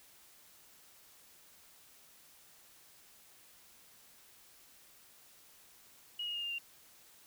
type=tone with pitch steps; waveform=sine; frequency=2895 / 2865 / 2835 / 2806 / 2777 Hz; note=F#7 / F7 / F7 / F7 / F7; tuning=-38 / +44 / +25 / +8 / -10 cents; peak=-36 dBFS; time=6.19-6.585 s; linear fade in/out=5 ms; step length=79 ms; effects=white hiss -61 dBFS RMS until 7.26 s